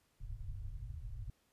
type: low-pass noise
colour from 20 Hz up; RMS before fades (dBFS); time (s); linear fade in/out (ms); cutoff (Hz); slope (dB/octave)
pink; -44; 0.2-1.3; 2; 130; 96
effects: pink hiss -75 dBFS RMS until 1.52 s + resampled to 32000 Hz